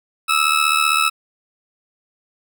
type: tone with amplitude modulation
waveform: 20% pulse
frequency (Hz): 1300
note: E6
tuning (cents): -24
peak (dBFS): -6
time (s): 0.28-1.1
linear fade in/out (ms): 20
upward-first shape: sine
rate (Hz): 75.5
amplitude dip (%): 75
effects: none